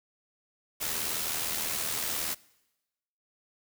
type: noise with amplitude modulation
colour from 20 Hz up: white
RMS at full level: -30 dBFS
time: 0.8-2.35 s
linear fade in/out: 20 ms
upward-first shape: sine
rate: 79.3 Hz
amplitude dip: 45%
effects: noise-tail reverb RT60 1.0 s tail -23 dB re dry